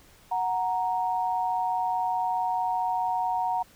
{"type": "tone pair together", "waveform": "sine", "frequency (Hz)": [738.3, 932.3], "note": ["F#5", "A#5"], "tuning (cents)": [-4, 0], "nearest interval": "major third", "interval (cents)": 404, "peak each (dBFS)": [-27, -27], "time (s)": [0.31, 3.63], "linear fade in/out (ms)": 10, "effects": ["pink hiss -56 dBFS RMS until 3.75 s"]}